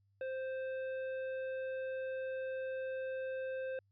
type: tone with hard clipping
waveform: sine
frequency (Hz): 523.3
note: C5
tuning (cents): 0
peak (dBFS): -39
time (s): 0.21-3.79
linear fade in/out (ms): 2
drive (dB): 9
effects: added 99 Hz sine -70 dBFS peak until 3.91 s + resampled to 11025 Hz